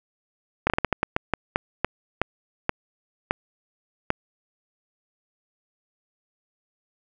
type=slowing click train; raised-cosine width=0.5 ms; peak=-5 dBFS; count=15; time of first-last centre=0.67-4.104 s; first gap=29 ms; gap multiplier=1.29; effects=none